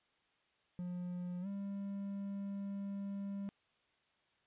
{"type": "tone with pitch glide", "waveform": "triangle", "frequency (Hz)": [178.1, 198.76], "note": ["F3", "G3"], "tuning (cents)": [34, 24], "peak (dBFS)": -37, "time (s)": [0.79, 3.49], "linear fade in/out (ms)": 0, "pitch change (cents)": 190, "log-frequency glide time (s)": [1.41, 1.47], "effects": ["white hiss -75 dBFS RMS until 4.46 s", "resampled to 8000 Hz"]}